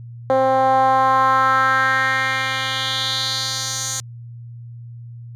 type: tone with band-pass filter sweep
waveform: 10% pulse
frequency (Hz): 263.8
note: C4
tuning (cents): +14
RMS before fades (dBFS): -18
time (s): 0.3-4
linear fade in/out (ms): 0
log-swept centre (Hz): 570 to 6800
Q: 2.9
effects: added 118 Hz sine -33 dBFS peak until 5.35 s